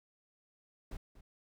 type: noise with echo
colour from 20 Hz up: brown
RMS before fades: -42 dBFS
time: 0.91-0.97 s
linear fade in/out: 5 ms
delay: 240 ms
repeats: 1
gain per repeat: -14 dB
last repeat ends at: 1.21 s
effects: none